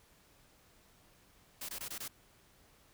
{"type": "noise bursts", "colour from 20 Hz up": "white", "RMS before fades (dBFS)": -42, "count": 5, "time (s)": [1.61, 2.08], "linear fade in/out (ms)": 5, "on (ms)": 78, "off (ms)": 20, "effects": ["pink hiss -65 dBFS RMS until 2.93 s"]}